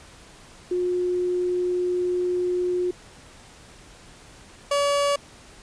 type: tone pair in turn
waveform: sine / 30% pulse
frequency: 358.9 / 569.7 Hz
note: F4 / C#5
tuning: +47 / +47 cents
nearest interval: minor sixth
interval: 800 cents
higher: second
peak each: -21 / -17 dBFS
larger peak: second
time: 0.71-2.91 / 4.71-5.16 s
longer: first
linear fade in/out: 5 ms
effects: pink hiss -48 dBFS RMS until 5.62 s + resampled to 22050 Hz